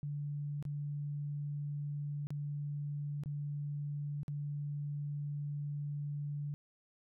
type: tone with dropouts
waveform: sine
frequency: 145.4 Hz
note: D3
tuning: 17 cents flat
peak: -36 dBFS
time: 0.03-6.54 s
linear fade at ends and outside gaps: 0 ms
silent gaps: 0.626-0.652 / 2.27-2.305 / 3.236-3.259 / 4.232-4.281 s
effects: none